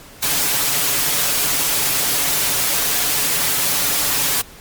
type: noise with comb filter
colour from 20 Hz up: white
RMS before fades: -18 dBFS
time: 0.22-4.42 s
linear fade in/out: 10 ms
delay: 7 ms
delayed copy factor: +0.7
effects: pink hiss -41 dBFS RMS until 4.6 s + MP3 96 kbps